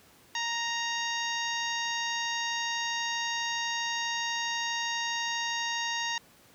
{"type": "harmonic tone with a mistuned harmonic", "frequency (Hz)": 932.3, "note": "A#5", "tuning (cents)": 0, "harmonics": [1, 2, 3, 4, 5, 6, 7], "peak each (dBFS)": [-35, -34, -37, -37, -43, -40, -41], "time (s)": [0.35, 6.18], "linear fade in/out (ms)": 2, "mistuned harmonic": 5, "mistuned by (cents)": 20, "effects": ["pink hiss -58 dBFS RMS until 6.54 s", "high-pass 100 Hz 12 dB/octave"]}